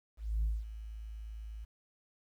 sine tone with ADSR envelope, 54.2 Hz, A1, 25 cents flat, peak -26 dBFS, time 0.17-1.65 s, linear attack 260 ms, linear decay 210 ms, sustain -15 dB, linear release 12 ms, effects tanh soft clip ceiling -26 dBFS + 11-bit

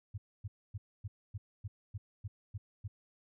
sine tone bursts, 101.7 Hz, G#2, 36 cents flat, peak -37 dBFS, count 10, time 0.14-2.88 s, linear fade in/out 10 ms, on 40 ms, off 260 ms, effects none

